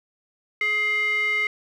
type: tone with band-pass filter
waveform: square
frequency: 421.6 Hz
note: G#4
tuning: 26 cents sharp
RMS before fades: -23 dBFS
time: 0.61-1.47 s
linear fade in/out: 2 ms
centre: 2200 Hz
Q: 9.4
effects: none